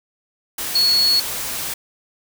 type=tone in noise; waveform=sine; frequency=4366 Hz; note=C#8; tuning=27 cents flat; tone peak=-13 dBFS; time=0.75-1.2 s; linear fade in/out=5 ms; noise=white; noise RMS=-26 dBFS; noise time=0.58-1.74 s; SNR=+10 dB; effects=none